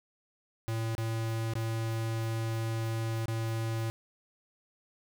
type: tone with dropouts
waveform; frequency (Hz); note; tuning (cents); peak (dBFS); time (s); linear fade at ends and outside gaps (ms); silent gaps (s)
square; 112.9; A2; +45; -31; 0.68-3.9; 0; 0.951-0.981 / 1.536-1.554 / 3.257-3.282
effects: none